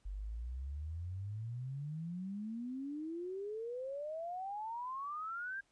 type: exponential sweep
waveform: sine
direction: up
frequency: 46.25 to 1621 Hz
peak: -39 dBFS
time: 0.05-5.61 s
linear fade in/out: 10 ms
effects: pink hiss -75 dBFS RMS until 5.71 s + resampled to 22050 Hz